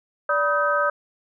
sine tone cluster, 582 / 976 / 1262 / 1546 Hz, D5 / B5 / D#6 / G6, -16 / -21 / +24 / -24 cents, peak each -23 / -30 / -22 / -24 dBFS, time 0.29-0.9 s, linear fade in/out 5 ms, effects none

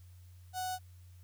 sawtooth tone with notch filter, 740 Hz, F#5, in tune, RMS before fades -37 dBFS, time 0.53-0.79 s, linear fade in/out 50 ms, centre 2100 Hz, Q 0.73, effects added 90 Hz sine -52 dBFS peak until 1.23 s + white hiss -69 dBFS RMS until 1.23 s

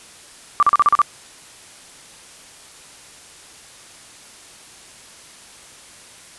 sine tone bursts, 1174.7 Hz, D6, in tune, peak -9 dBFS, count 7, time 0.6-1.017 s, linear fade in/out 0 ms, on 27 ms, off 38 ms, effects white hiss -43 dBFS RMS until 6.38 s + resampled to 24000 Hz

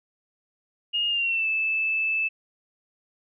sine tone with pitch glide, 2848 to 2627 Hz, F7 to E7, +33 to -7 cents, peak -22 dBFS, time 0.93-2.29 s, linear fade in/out 20 ms, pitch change -140 cents, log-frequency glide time 1.08-1.47 s, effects none

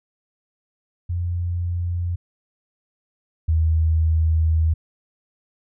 sine tone pair in turn, 87.31 / 80.17 Hz, F2 / E2, 0 / -48 cents, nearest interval minor second, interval 148 cents, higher first, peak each -21 / -15 dBFS, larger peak second, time 1.09-2.16 / 3.48-4.74 s, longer second, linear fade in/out 10 ms, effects none

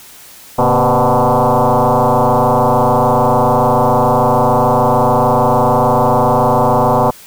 sine tone with frequency modulation, 138.4 Hz, C#3, 2 cents flat, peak -8 dBFS, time 0.58-7.11 s, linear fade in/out 10 ms, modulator 125 Hz, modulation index 7.6, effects white hiss -38 dBFS RMS until 7.26 s

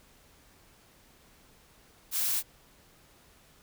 blue noise, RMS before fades -29 dBFS, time 2.11-2.43 s, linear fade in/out 50 ms, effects pink hiss -60 dBFS RMS until 3.62 s

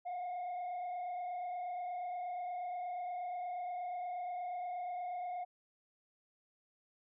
sine tone with frequency modulation, 717 Hz, F5, 45 cents sharp, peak -35 dBFS, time 0.05-5.45 s, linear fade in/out 20 ms, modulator 28.4 Hz, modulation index 0.63, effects tanh soft clip ceiling -37 dBFS

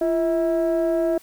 sine tone pair together, 340.8 / 647.4 Hz, F4 / E5, -42 / -31 cents, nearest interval major seventh, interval 1111 cents, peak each -19 dBFS, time 0.01-1.18 s, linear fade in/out 5 ms, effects tanh soft clip ceiling -15 dBFS + white hiss -52 dBFS RMS until 1.22 s

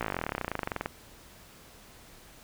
slowing click train, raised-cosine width 0.5 ms, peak -15 dBFS, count 29, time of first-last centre 0.01-0.859 s, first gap 17 ms, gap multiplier 1.04, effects pink hiss -53 dBFS RMS until 2.43 s

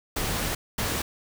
pink noise bursts at uneven times, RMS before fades -28 dBFS, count 2, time 0.16-0.55 / 0.78-1.02 s, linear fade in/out 5 ms, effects none

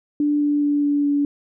sine tone with pitch steps, 293.7 / 292 / 290.3 / 288.7 / 287 Hz, D4 / D4 / D4 / D4 / D4, 0 / -10 / -20 / -30 / -40 cents, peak -16 dBFS, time 0.2-1.25 s, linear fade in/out 2 ms, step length 210 ms, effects none

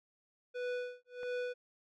square tone with tremolo, 493.9 Hz, B4, in tune, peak -35 dBFS, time 0.54-1.54 s, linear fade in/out 20 ms, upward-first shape sine, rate 1.5 Hz, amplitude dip 100%
click, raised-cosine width 0.5 ms, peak -36 dBFS, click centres 1.232 s
effects low-pass 3000 Hz 12 dB/octave

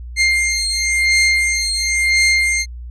sawtooth beating tone pair, 2110 / 2110.96 Hz, C7 / C7, +14 / +15 cents, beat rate 0.96 Hz, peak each -13 dBFS, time 0.16-2.66 s, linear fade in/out 50 ms, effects added 60 Hz sine -28 dBFS peak until 2.9 s + resampled to 22050 Hz

